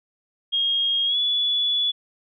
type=tone with pitch glide; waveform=sine; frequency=3254 to 3424 Hz; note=G#7 to A7; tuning=-36 to -48 cents; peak=-19 dBFS; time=0.52-1.92 s; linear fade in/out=20 ms; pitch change=+88 cents; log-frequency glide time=1.06-1.18 s; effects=none